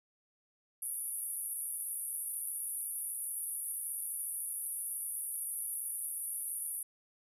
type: band-pass noise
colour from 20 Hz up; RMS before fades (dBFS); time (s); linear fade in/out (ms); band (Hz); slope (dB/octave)
pink; -39; 0.82-6.83; 5; 9600 to 12000; 96
effects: none